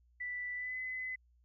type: tone with pitch glide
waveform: sine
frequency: 1975.5 to 2023 Hz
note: B6 to B6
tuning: 0 to +41 cents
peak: -37 dBFS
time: 0.2-1.16 s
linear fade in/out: 10 ms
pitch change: +41 cents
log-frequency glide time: 0.55-0.77 s
effects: added 60 Hz sine -65 dBFS peak until 1.44 s